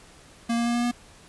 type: tone with pitch steps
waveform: square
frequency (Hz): 233.1 / 235.1 / 237.2 / 239.2 / 241.3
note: A#3 / A#3 / A#3 / A#3 / B3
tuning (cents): 0 / +15 / +30 / +45 / -40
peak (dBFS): -23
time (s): 0.49-0.915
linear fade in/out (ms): 10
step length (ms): 85
effects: pink hiss -51 dBFS RMS until 1.28 s + resampled to 24000 Hz